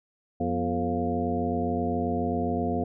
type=harmonic tone with a mistuned harmonic; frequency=87.5 Hz; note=F2; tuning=4 cents sharp; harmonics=1 / 2 / 3 / 4 / 5 / 6 / 8; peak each=-33 / -34 / -29 / -35 / -33 / -36 / -31 dBFS; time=0.4-2.84 s; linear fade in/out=5 ms; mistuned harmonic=3; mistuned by=-110 cents; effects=none

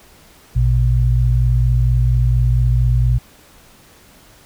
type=tone pair together; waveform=sine; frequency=57.48 / 121.8 Hz; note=A#1 / B2; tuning=-24 / -24 cents; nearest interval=octave + minor second; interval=1300 cents; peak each=-14 dBFS; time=0.55-3.19 s; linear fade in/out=20 ms; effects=pink hiss -47 dBFS RMS until 4.45 s

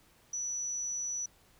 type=tone; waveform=sine; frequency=5920 Hz; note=F#8; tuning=in tune; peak=-33 dBFS; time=0.33-1.26 s; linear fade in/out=5 ms; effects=pink hiss -64 dBFS RMS until 1.59 s

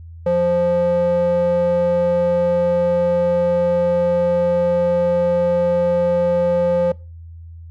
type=tone with band-pass filter; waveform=square; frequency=174.61 Hz; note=F3; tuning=in tune; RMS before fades=-17 dBFS; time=0.26-6.92 s; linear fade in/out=5 ms; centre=500 Hz; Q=3.3; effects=noise-tail reverb RT60 0.3 s tail -23 dB re dry + added 83 Hz sine -34 dBFS peak until 7.7 s

